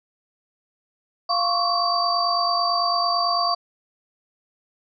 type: tone cluster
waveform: sine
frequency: 695 / 1085 / 1134 / 4646 Hz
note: F5 / C#6 / C#6 / D8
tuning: -9 / -37 / +39 / -20 cents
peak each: -24 / -26 / -24 / -24 dBFS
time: 1.29-3.55 s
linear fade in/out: 10 ms
effects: none